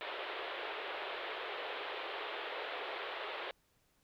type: band-pass noise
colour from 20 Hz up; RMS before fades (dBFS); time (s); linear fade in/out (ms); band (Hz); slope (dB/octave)
pink; -42; 0.01-3.51; 0; 380 to 3700; 48
effects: pink hiss -74 dBFS RMS until 4.03 s